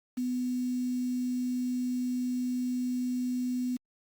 sine tone with quantisation, 249.5 Hz, B3, 18 cents sharp, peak -28 dBFS, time 0.17-3.77 s, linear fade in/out 10 ms, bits 8, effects Opus 48 kbps

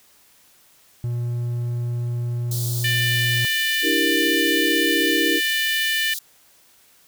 triangle tone, 120 Hz, B2, 49 cents flat, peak -20 dBFS, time 1.04-3.45 s, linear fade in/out 0 ms
white high-pass noise, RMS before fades -30 dBFS, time 2.51-6.19 s, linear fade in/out 5 ms, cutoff 3600 Hz, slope 48 dB/octave
harmonic tone, 594 Hz, D5, 20 cents sharp, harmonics 3 / 4 / 5 / 6 / 7 / 8, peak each -22 / -29 / -25 / -31 / -36 / -40 dBFS, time 2.84-6.14 s, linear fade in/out 5 ms
sine chord, E half-diminished seventh, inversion third, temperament equal, 293.7 / 329.6 / 392 / 466.2 Hz, D4 / E4 / G4 / Bb4, 0 / 0 / 0 / 0 cents, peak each -25 / -23 / -27 / -27 dBFS, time 3.82-5.41 s, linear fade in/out 50 ms
effects white hiss -55 dBFS RMS until 7.07 s

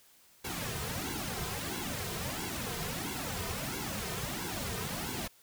pink noise with flanger, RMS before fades -37 dBFS, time 0.44-5.28 s, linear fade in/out 10 ms, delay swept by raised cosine 1.6 to 3.6 ms, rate 1.5 Hz, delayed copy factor -0.8, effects white hiss -62 dBFS RMS until 5.42 s

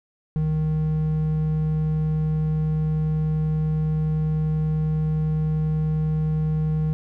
triangle tone pair together, 65.41 / 155.45 Hz, C2 / D#3, 0 / -1 cents, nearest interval octave + minor third, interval 1499 cents, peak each -29 / -18 dBFS, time 0.36-6.93 s, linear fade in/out 0 ms, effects none

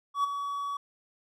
triangle tone with ADSR envelope, 1133 Hz, C#6, 37 cents sharp, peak -20 dBFS, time 0.14-0.77 s, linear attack 100 ms, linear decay 12 ms, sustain -9 dB, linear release 4 ms, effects none

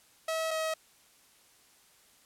sawtooth tone pair in turn, 644 / 637.3 Hz, E5 / D#5, -41 / +41 cents, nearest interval unison, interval 18 cents, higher first, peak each -26 dBFS, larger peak neither, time 0.28-0.51 / 0.51-0.74 s, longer neither, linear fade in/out 5 ms, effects white hiss -62 dBFS RMS until 2.25 s + low-pass 12000 Hz 12 dB/octave

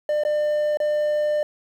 triangle tone with dropouts, 599 Hz, D5, 34 cents sharp, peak -17 dBFS, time 0.09-1.43 s, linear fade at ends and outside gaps 2 ms, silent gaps 0.236-0.25 / 0.772-0.801 s, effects 8-bit

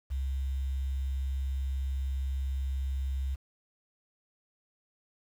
sine tone with quantisation, 67 Hz, C2, 42 cents sharp, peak -29 dBFS, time 0.1-3.36 s, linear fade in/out 20 ms, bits 9, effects none

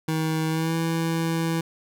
25% pulse tone with pitch glide, 158.9 to 164.41 Hz, D#3 to E3, +37 to -4 cents, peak -19 dBFS, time 0.08-1.61 s, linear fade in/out 5 ms, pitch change +59 cents, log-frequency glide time 0.49-0.76 s, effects none

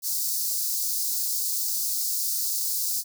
white high-pass noise, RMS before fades -27 dBFS, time 0.02-3.04 s, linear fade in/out 50 ms, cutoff 4400 Hz, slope 48 dB/octave, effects none

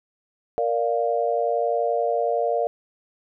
sine chord, Bb major, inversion none, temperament equal, 466.2 / 587.3 / 698.5 Hz, Bb4 / D5 / F5, 0 / 0 / 0 cents, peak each -24 / -25 / -24 dBFS, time 0.58-2.67 s, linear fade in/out 0 ms, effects none

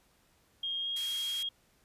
sine tone with pitch glide, 3237 to 3260 Hz, G#7 to G#7, -45 to -33 cents, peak -32 dBFS, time 0.63-1.49 s, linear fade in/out 5 ms, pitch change +12 cents, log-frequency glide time 0.81-0.87 s
white band-pass noise, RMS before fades -44 dBFS, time 0.96-1.43 s, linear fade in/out 5 ms, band 1900 to 12000 Hz, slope 12 dB/octave
effects pink hiss -68 dBFS RMS until 1.84 s + resampled to 32000 Hz

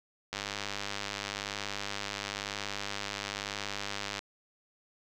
click train, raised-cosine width 0.2 ms, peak -17 dBFS, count 391, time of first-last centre 0.33-4.191 s, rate 101 Hz, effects none

